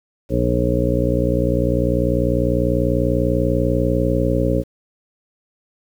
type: harmonic tone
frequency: 60.1 Hz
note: B1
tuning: 46 cents flat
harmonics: 1 / 2 / 3 / 4 / 5 / 7 / 8 / 9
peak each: -22 / -22 / -24 / -26 / -23 / -25 / -28 / -22 dBFS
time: 0.29-4.64 s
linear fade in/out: 50 ms
effects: 8-bit